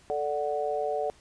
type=chord; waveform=sine; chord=D major; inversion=second; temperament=equal; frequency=440 / 587.3 / 740 Hz; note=A4 / D5 / F#5; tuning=0 / 0 / 0 cents; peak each=-31 dBFS; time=0.1-1.1 s; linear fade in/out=0 ms; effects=pink hiss -58 dBFS RMS until 1.2 s + resampled to 22050 Hz